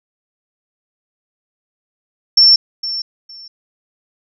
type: tone with echo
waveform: sine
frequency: 5410 Hz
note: E8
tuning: 44 cents sharp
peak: -5 dBFS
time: 2.37-2.56 s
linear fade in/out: 5 ms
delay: 460 ms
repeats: 2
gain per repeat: -14 dB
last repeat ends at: 3.48 s
effects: none